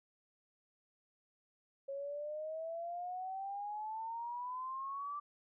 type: exponential sweep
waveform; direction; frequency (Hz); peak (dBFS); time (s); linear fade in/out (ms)
sine; up; 546 to 1174.7; -39; 1.88-5.2; 10
effects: none